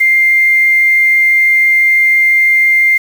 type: tone with quantisation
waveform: sine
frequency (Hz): 2102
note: C7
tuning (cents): +7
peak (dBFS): -6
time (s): 0-2.98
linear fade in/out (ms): 10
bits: 5
effects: none